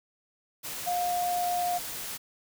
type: tone in noise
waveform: sine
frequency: 710 Hz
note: F5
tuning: 28 cents sharp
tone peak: -26 dBFS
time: 0.86-1.79 s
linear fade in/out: 20 ms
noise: white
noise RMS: -37 dBFS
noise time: 0.63-2.18 s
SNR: +8 dB
effects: none